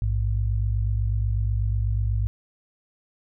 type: tone pair together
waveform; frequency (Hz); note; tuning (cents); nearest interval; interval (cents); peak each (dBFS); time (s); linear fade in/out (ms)
sine; 56.56 / 104.7; A1 / G#2; +48 / +15; major seventh; 1067; -23 / -24; 0.02-2.27; 0
effects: none